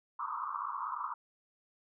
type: band-pass noise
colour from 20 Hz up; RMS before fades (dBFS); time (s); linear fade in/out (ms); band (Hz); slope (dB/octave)
pink; -38; 0.19-1.14; 5; 950 to 1300; 96
effects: none